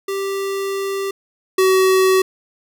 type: tone pair in turn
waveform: square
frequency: 392 / 377.6 Hz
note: G4 / F#4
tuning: 0 / +35 cents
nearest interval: minor second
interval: 65 cents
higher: first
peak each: -21 / -12 dBFS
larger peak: second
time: 0.08-1.11 / 1.58-2.22 s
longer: first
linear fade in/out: 5 ms
effects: none